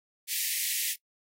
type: high-pass noise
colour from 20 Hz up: white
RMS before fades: -30 dBFS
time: 0.27-0.96 s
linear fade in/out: 50 ms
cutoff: 1800 Hz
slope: 96 dB/octave
effects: noise-tail reverb RT60 0.1 s tail -23 dB re dry + AAC 48 kbps